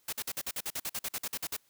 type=noise bursts; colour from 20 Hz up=white; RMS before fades=-35 dBFS; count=16; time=0.08-1.567 s; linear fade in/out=5 ms; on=47 ms; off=49 ms; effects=white hiss -69 dBFS RMS until 1.69 s